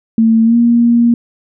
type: tone with pitch glide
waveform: sine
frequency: 225.1 to 235.9 Hz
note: A3 to A#3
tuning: +40 to +21 cents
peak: -6 dBFS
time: 0.18-1.14 s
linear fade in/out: 2 ms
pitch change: +81 cents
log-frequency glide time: 0.44-0.56 s
effects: none